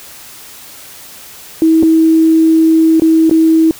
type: tone with dropouts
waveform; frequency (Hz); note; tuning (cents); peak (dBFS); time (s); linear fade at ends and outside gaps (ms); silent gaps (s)
sine; 322.1; E4; -40; -5; 1.62-3.71; 1; 1.827-1.832 / 2.998-3.02 / 3.296-3.311
effects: white hiss -34 dBFS RMS until 3.79 s